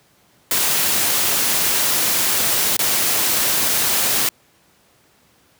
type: noise with dropouts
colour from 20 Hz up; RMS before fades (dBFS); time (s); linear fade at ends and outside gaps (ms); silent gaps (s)
white; -18; 0.51-4.29; 2; 2.768-2.791
effects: pink hiss -56 dBFS RMS until 5.59 s + high-pass 100 Hz 12 dB/octave